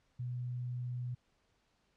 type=tone; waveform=sine; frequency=123.47 Hz; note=B2; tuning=in tune; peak=-36 dBFS; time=0.19-1.15 s; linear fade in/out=10 ms; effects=pink hiss -75 dBFS RMS until 1.96 s + low-pass 6000 Hz 12 dB/octave